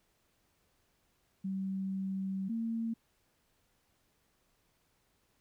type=tone pair in turn; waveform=sine; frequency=191.9 / 227.6 Hz; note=G3 / A#3; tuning=-37 / -41 cents; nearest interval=minor third; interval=296 cents; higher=second; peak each=-33 / -32 dBFS; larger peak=second; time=1.44-2.49 / 2.49-2.94 s; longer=first; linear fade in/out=10 ms; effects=pink hiss -74 dBFS RMS until 5.4 s